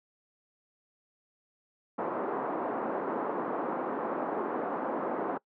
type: band-pass noise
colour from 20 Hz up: pink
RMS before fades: -33 dBFS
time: 1.98-5.38 s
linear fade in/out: 10 ms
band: 260 to 1200 Hz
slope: 24 dB/octave
effects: noise-tail reverb RT60 0.1 s tail -24 dB re dry